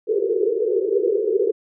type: band-pass noise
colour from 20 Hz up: white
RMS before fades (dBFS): -20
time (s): 0.07-1.52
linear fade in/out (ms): 20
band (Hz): 370 to 470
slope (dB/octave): 96
effects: none